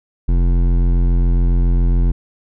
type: tone with hard clipping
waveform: sine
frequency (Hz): 43.62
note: F1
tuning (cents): -1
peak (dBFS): -13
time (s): 0.28-2.12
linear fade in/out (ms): 10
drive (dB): 13
effects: none